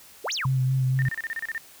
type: exponential two-way sweep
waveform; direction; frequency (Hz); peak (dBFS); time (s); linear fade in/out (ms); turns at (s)
sine; up then down; 332.4 to 7040 to 877; -26; 0.24-0.46; 10; 0.33
type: tone with vibrato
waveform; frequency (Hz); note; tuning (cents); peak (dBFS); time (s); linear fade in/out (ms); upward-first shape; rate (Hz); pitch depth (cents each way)
sine; 130.81; C3; 0; -20; 0.45-1.09; 5; sine; 4.2; 24
type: tone bursts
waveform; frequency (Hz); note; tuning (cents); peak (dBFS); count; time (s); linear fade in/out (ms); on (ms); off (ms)
sine; 1811; A6; +49; -27; 10; 0.99-1.579; 0; 31; 31
effects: white hiss -50 dBFS RMS until 1.8 s